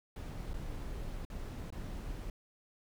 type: noise with dropouts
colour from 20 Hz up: brown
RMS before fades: -41 dBFS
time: 0.16-2.3 s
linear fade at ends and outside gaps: 2 ms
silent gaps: 0.534-0.54 / 1.251-1.3 / 1.704-1.724 s
effects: none